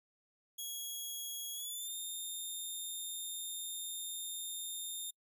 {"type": "tone with pitch glide", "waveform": "10% pulse", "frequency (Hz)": [3322, 3644], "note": ["G#7", "A#7"], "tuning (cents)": [0, -40], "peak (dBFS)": -33, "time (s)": [0.58, 5.11], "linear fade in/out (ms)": 10, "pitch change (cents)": 160, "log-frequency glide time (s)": [1.53, 1.94], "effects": ["noise-tail reverb RT60 0.1 s tail -26 dB re dry"]}